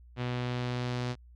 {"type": "tone with low-pass filter sweep", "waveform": "sawtooth", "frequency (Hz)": 123.47, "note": "B2", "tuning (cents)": 0, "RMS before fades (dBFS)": -33, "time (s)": [0.16, 1.16], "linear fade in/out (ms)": 50, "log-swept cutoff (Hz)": [3200, 5000], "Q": 1.4, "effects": ["added 60 Hz sine -51 dBFS peak until 1.35 s"]}